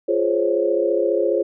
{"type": "chord", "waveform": "sine", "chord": "Db major seventh", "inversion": "first", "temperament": "just", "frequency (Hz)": [346.5, 415.8, 519.7, 554.4], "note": ["F4", "Ab4", "C5", "Db5"], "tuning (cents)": [-14, 2, -12, 0], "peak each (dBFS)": -22, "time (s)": [0.08, 1.43], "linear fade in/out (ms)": 10, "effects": []}